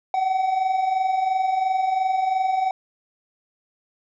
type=tone pair together; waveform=triangle; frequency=737 / 759.9 Hz; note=F#5 / F#5; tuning=-7 / +46 cents; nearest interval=minor second; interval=53 cents; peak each=-25 / -18 dBFS; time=0.14-2.71 s; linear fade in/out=2 ms; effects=resampled to 16000 Hz